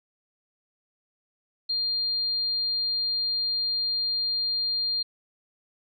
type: tone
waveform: sine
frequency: 4200 Hz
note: C8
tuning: 6 cents sharp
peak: -24 dBFS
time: 1.69-5.03 s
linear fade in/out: 10 ms
effects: none